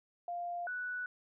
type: tone pair in turn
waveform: sine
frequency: 698.5 / 1480.1 Hz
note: F5 / F#6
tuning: 0 / 0 cents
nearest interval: octave + minor second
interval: 1300 cents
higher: second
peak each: -36 / -36 dBFS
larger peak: neither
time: 0.28-0.67 / 0.67-1.06 s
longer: neither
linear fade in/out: 2 ms
effects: none